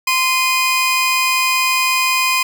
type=tone pair together; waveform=sawtooth; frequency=1037.8 / 2470 Hz; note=C6 / D#7; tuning=-14 / -13 cents; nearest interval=octave + minor third; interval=1501 cents; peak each=-13 dBFS; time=0.07-2.43 s; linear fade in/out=5 ms; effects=none